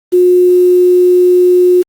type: tone with quantisation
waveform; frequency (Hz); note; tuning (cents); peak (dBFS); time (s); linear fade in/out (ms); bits
sine; 360; F#4; -47; -4; 0.12-1.83; 20; 5
effects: Opus 24 kbps